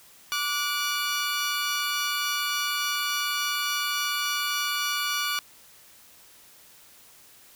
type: tone pair together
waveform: 15% pulse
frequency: 1163.3 / 1455 Hz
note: D6 / F#6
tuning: -17 / -29 cents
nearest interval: major third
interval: 388 cents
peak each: -22 dBFS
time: 0.32-5.39 s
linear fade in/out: 0 ms
effects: white hiss -53 dBFS RMS until 7.55 s